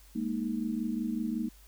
sine chord, Ab suspended second, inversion none, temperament equal, 207.7 / 233.1 / 311.1 Hz, Ab3 / Bb3 / Eb4, 0 / 0 / 0 cents, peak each -35 / -32 / -36 dBFS, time 0.15-1.49 s, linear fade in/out 10 ms, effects added 50 Hz sine -54 dBFS peak until 1.67 s + white hiss -60 dBFS RMS until 1.67 s

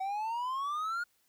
triangle exponential sweep, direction up, 753 to 1443 Hz, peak -30 dBFS, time 0-1.04 s, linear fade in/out 10 ms, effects white hiss -72 dBFS RMS until 1.28 s

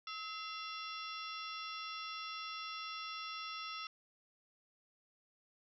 harmonic tone with a mistuned harmonic, 686 Hz, F5, 31 cents flat, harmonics 2 / 3 / 4 / 5 / 6 / 7 / 8, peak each -45 / -53 / -49 / -50 / -56 / -56 / -51 dBFS, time 0.07-3.87 s, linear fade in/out 2 ms, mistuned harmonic 2, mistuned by -100 cents, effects none

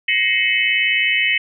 sine tone cluster, 1891 / 2099 / 2218 / 2585 / 2998 Hz, A#6 / C7 / C#7 / E7 / F#7, +24 / +5 / 0 / -34 / +22 cents, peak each -21 dBFS, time 0.08-1.38 s, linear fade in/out 5 ms, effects none

